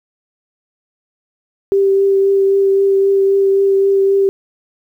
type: tone with vibrato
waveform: sine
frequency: 392 Hz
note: G4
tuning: in tune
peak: -9 dBFS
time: 1.72-4.29 s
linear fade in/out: 0 ms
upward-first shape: triangle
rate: 3.8 Hz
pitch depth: 14 cents each way
effects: 8-bit